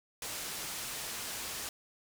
white low-pass noise, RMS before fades -40 dBFS, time 0.22-1.69 s, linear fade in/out 2 ms, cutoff 11000 Hz, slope 12 dB/octave, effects none

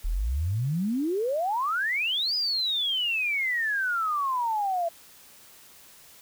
sine exponential two-way sweep, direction up then down, 35.67 to 5020 to 660 Hz, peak -24 dBFS, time 0.04-4.89 s, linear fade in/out 10 ms, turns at 2.35 s, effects white hiss -52 dBFS RMS until 6.21 s

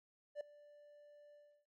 triangle tone with ADSR envelope, 587.3 Hz, D5, in tune, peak -36 dBFS, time 0.35-1.66 s, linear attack 57 ms, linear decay 4 ms, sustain -21 dB, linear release 320 ms, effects MP3 64 kbps

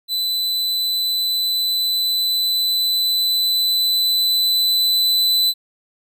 45% pulse tone with level ramp, 4004 Hz, B7, 23 cents sharp, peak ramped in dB -18 to -13 dBFS, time 0.08-5.54 s, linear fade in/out 50 ms, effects none

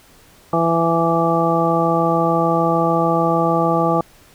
harmonic tone, 166.6 Hz, E3, 19 cents sharp, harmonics 1 / 2 / 3 / 4 / 5 / 7, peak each -21 / -21 / -21 / -21 / -21 / -21 dBFS, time 0.53-4.01 s, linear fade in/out 2 ms, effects pink hiss -49 dBFS RMS until 4.34 s

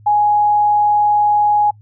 sine tone, 833 Hz, G#5, 5 cents sharp, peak -10 dBFS, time 0.06-1.71 s, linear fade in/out 10 ms, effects noise-tail reverb RT60 0.1 s tail -25 dB re dry + added 105 Hz sine -41 dBFS peak until 1.81 s

